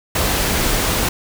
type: noise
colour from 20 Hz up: pink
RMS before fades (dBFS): -18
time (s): 0.15-1.09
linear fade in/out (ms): 5
effects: none